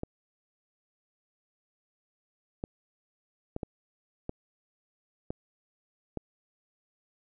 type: clicks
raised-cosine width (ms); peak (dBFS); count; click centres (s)
2; -20; 7; 0.034 / 2.639 / 3.564 / 3.632 / 4.294 / 5.305 / 6.173
effects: none